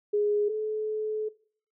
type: tone pair in turn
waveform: sine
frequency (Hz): 415.3 / 430.5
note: G#4 / A4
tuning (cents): 0 / -38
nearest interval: minor second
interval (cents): 62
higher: second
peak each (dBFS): -22 / -28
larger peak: first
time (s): 0.13-0.49 / 0.49-1.29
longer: second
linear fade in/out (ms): 10
effects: noise-tail reverb RT60 0.5 s tail -19 dB re dry